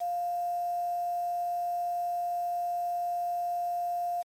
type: tone with quantisation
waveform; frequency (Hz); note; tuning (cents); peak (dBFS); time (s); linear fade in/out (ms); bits
sine; 702; F5; +9; -28; 0-4.23; 20; 8
effects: MP3 64 kbps